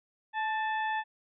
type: harmonic tone with a mistuned harmonic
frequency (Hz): 867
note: A5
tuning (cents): -26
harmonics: 1 / 2 / 3 / 4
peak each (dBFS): -30 / -34 / -44 / -47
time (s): 0.33-1.04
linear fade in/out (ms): 50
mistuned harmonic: 2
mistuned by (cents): +42
effects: none